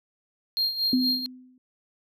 triangle tone with tremolo, 4216 Hz, C8, 12 cents sharp, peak -20 dBFS, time 0.57-1.26 s, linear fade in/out 0 ms, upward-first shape sine, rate 4.3 Hz, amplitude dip 70%
sine tone with exponential decay, 254 Hz, B3, 49 cents sharp, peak -17 dBFS, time 0.93-1.58 s, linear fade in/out 2 ms, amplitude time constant 140 ms
effects none

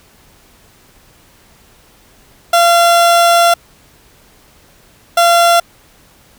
30% pulse tone pair in turn, 686 / 686 Hz, F5 / F5, -31 / -31 cents, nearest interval unison, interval 0 cents, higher neither, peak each -4 dBFS, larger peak neither, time 2.53-3.54 / 5.17-5.6 s, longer first, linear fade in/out 5 ms, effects pink hiss -47 dBFS RMS until 6.38 s

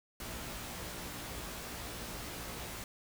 pink noise with comb filter, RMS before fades -43 dBFS, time 0.2-2.84 s, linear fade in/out 2 ms, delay 17 ms, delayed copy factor +0.85, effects none

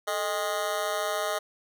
25% pulse tone with amplitude modulation, 622.3 Hz, D#5, in tune, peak -19 dBFS, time 0.07-1.39 s, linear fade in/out 10 ms, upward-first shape sine, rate 186 Hz, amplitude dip 100%, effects none

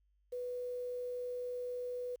sine tone with quantisation, 493.9 Hz, B4, in tune, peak -37 dBFS, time 0.32-2.16 s, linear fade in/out 10 ms, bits 10, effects added 50 Hz sine -70 dBFS peak until 2.2 s

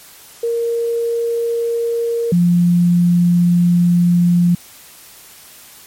sine tone pair in turn, 466.2 / 174.63 Hz, A#4 / F3, 0 / 0 cents, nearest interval octave + perfect fourth, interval 1700 cents, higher first, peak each -15 / -9 dBFS, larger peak second, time 0.43-2.32 / 2.32-4.55 s, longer second, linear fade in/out 5 ms, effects white hiss -41 dBFS RMS until 5.86 s + MP3 64 kbps

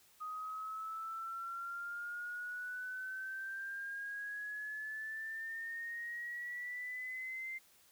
sine exponential sweep, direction up, 1244.5 to 2093 Hz, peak -40 dBFS, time 0.2-7.59 s, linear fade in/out 20 ms, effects white hiss -66 dBFS RMS until 7.91 s

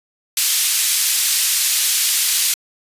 white band-pass noise, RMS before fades -17 dBFS, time 0.37-2.54 s, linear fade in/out 2 ms, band 2700 to 13000 Hz, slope 12 dB/octave, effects resampled to 32000 Hz

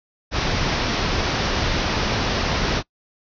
pink low-pass noise, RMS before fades -22 dBFS, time 0.31-2.83 s, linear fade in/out 50 ms, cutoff 5900 Hz, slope 96 dB/octave, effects noise-tail reverb RT60 0.1 s tail -23 dB re dry

